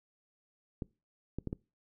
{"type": "clicks", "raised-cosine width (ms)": 3, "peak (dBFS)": -23, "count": 4, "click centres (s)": [0.822, 1.386, 1.473, 1.529], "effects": ["noise-tail reverb RT60 0.3 s tail -24 dB re dry"]}